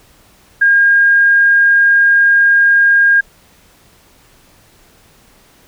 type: tone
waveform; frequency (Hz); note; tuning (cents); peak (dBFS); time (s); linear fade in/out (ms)
sine; 1618; G#6; -46; -6; 0.61-3.21; 10
effects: pink hiss -48 dBFS RMS until 5.67 s